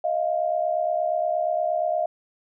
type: tone pair together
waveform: sine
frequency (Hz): 628 / 696.5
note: D#5 / F5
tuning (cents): +16 / -5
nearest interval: major second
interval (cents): 179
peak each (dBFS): -24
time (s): 0.04-2.06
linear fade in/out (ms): 5
effects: none